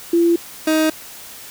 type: tone pair in turn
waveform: sine / 30% pulse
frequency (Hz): 340 / 313.9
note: F4 / D#4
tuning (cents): -46 / +15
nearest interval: minor second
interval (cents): 139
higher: first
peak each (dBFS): -11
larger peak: neither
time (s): 0.13-0.36 / 0.67-0.9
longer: neither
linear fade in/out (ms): 5
effects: white hiss -37 dBFS RMS until 1.5 s